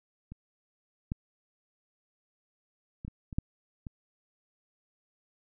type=clicks; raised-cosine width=5 ms; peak=-30 / -19 / -27 / -28 / -28 / -15 / -27 dBFS; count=7; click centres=0.32 / 1.119 / 3.049 / 3.08 / 3.328 / 3.385 / 3.868 s; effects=none